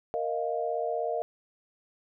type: chord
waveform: sine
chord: Bb suspended fourth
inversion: none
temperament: equal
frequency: 466.2 / 622.3 / 698.5 Hz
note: Bb4 / Eb5 / F5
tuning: 0 / 0 / 0 cents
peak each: -32 dBFS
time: 0.14-1.22 s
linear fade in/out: 0 ms
effects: none